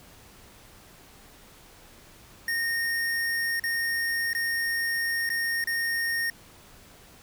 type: tone with dropouts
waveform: square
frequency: 1846 Hz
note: A#6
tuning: 17 cents flat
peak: -26 dBFS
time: 2.48-6.3 s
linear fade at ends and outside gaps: 2 ms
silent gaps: 3.597-3.638 / 4.332-4.349 / 5.292-5.301 / 5.641-5.672 s
effects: pink hiss -52 dBFS RMS until 7.22 s